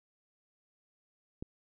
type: click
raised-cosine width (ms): 3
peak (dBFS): -26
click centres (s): 1.425
effects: none